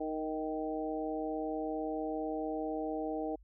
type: harmonic tone with a mistuned harmonic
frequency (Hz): 155.56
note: D#3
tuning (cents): 0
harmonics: 2 / 3 / 4 / 5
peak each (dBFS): -37 / -39 / -40 / -41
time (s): 0-3.36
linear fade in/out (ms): 10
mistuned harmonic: 4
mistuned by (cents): +18
effects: added 50 Hz sine -56 dBFS peak until 3.43 s